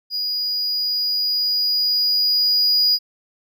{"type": "tone with level ramp", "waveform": "triangle", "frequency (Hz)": 4901, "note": "D#8", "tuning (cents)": -27, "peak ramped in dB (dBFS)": [-20, -12], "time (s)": [0.1, 2.99], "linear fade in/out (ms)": 50, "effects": []}